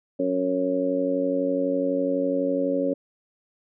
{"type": "harmonic tone", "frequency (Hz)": 92, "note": "F#2", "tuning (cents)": -9, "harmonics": [2, 3, 4, 5, 6], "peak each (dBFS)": [-36, -25, -35, -29, -25], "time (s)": [0.19, 2.94], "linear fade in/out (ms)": 10, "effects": []}